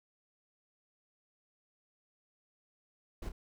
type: noise with echo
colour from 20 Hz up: brown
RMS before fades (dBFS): -39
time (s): 3.22-3.29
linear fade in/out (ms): 5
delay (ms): 30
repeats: 1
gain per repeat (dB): -8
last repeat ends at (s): 3.32
effects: none